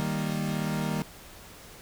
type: chord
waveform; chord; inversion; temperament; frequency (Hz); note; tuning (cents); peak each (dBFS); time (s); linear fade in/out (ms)
40% pulse; Eb major; none; equal; 155.56 / 196 / 233.1; Eb3 / G3 / Bb3; 0 / 0 / 0; -30 / -31 / -33; 0-1.02; 0
effects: pink hiss -48 dBFS RMS until 1.81 s